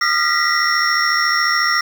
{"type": "tone cluster", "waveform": "triangle", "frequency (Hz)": [1218, 1379, 1901, 1975, 5490], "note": ["D#6", "F6", "A#6", "B6", "F8"], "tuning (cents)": [-37, -22, 33, 0, -31], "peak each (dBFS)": -19, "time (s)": [0.01, 1.81], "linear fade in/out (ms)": 5, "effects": ["7-bit"]}